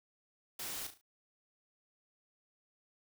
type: noise with echo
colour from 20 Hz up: white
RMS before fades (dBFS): -42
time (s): 0.59-0.87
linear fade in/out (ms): 5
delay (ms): 36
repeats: 4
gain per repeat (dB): -8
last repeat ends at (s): 1.014
effects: none